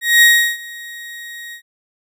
35% pulse tone with ADSR envelope, 1884 Hz, A#6, 18 cents sharp, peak -4 dBFS, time 0.01-1.62 s, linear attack 210 ms, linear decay 350 ms, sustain -24 dB, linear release 87 ms, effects none

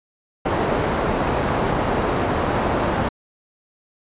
white low-pass noise, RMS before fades -21 dBFS, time 0.45-3.09 s, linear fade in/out 10 ms, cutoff 830 Hz, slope 12 dB/octave, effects resampled to 8000 Hz

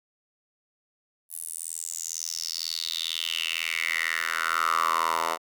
10% pulse tone with high-pass filter sweep, 82.1 Hz, E2, 6 cents flat, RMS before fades -29 dBFS, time 1.29-5.38 s, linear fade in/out 50 ms, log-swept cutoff 11000 to 810 Hz, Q 5.5, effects none

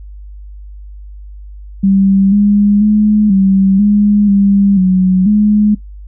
sine tone with pitch steps, 194.7 / 204.6 / 211.2 / 193.1 / 206.3 / 199 / 185.6 / 209.6 Hz, G3 / G#3 / G#3 / G3 / G#3 / G3 / F#3 / G#3, -12 / -26 / +29 / -26 / -11 / +26 / +6 / +16 cents, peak -6 dBFS, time 1.83-5.75 s, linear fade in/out 10 ms, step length 490 ms, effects noise-tail reverb RT60 0.1 s tail -19 dB re dry + added 50 Hz sine -28 dBFS peak until 6.07 s

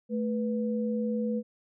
sine tone pair together, 218.7 / 491.2 Hz, A3 / B4, -10 / -9 cents, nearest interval octave + major second, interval 1401 cents, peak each -28 / -32 dBFS, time 0.09-1.43 s, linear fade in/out 50 ms, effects none

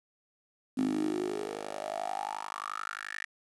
10% pulse tone with high-pass filter sweep, 51.4 Hz, G#1, 17 cents flat, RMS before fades -35 dBFS, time 0.77-3.26 s, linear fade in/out 10 ms, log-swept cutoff 250 to 1900 Hz, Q 7.9, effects resampled to 24000 Hz + 9-bit

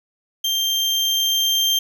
35% pulse tone with level ramp, 3167 Hz, G7, 17 cents sharp, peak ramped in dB -17 to -14 dBFS, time 0.44-1.79 s, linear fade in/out 5 ms, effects none

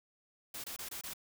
white noise bursts, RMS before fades -43 dBFS, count 5, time 0.54-1.136 s, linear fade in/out 5 ms, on 100 ms, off 24 ms, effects none

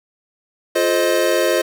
square chord, F dominant seventh, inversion none, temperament equal with one note detuned, 349.2 / 429.5 / 523.3 / 622.3 Hz, F4 / A4 / C5 / Eb5, 0 / -42 / 0 / 0 cents, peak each -21 / -24 / -20 / -20 dBFS, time 0.75-1.62 s, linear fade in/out 10 ms, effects none

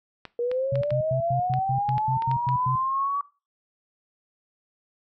clicks, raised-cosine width 0.3 ms, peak -21 dBFS, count 11, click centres 0.253 / 0.515 / 0.756 / 0.834 / 0.906 / 1.538 / 1.891 / 1.981 / 2.222 / 2.314 / 2.489 s
sine linear sweep, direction up, 471.6 to 1143 Hz, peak -23 dBFS, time 0.39-3.21 s, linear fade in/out 2 ms
sine tone bursts, 130.81 Hz, C3, in tune, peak -24 dBFS, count 11, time 0.72-2.757 s, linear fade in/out 5 ms, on 97 ms, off 97 ms
effects noise-tail reverb RT60 0.3 s tail -18 dB re dry

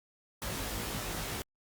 pink noise with comb filter, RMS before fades -37 dBFS, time 0.42-1.42 s, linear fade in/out 0 ms, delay 19 ms, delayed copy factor +0.95, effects Opus 48 kbps

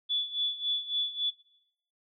sine tone with tremolo, 3445 Hz, A7, 37 cents flat, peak -25 dBFS, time 0.09-1.31 s, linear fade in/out 20 ms, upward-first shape sine, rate 3.6 Hz, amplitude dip 80%, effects noise-tail reverb RT60 0.7 s tail -17 dB re dry

